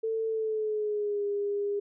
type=tone with pitch glide; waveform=sine; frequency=446 to 406.6 Hz; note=A4 to G#4; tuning=+23 to -37 cents; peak=-27 dBFS; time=0.03-1.8 s; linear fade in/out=10 ms; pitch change=-160 cents; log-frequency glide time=0.27-1.25 s; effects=none